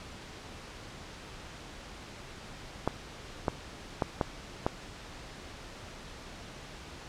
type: clicks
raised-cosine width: 1 ms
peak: -12 dBFS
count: 5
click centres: 2.876 / 3.482 / 4.022 / 4.212 / 4.665 s
effects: pink hiss -46 dBFS RMS until 7.08 s + low-pass 6000 Hz 12 dB/octave